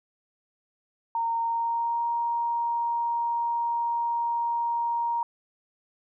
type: tone with pitch glide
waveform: sine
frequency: 922 to 938.1 Hz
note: A#5 to A#5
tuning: -19 to +11 cents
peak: -24 dBFS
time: 1.15-5.23 s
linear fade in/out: 2 ms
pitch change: +30 cents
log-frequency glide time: 1.41-2.06 s
effects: none